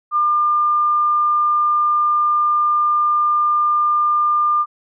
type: tone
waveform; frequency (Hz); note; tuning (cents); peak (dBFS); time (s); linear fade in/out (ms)
sine; 1200; D6; +37; -13; 0.11-4.66; 50
effects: none